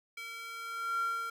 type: tone with high-pass filter sweep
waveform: square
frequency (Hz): 458.7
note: A#4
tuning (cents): -28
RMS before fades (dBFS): -37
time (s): 0.17-1.3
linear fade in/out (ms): 5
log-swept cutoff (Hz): 2000 to 1200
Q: 8.6
effects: none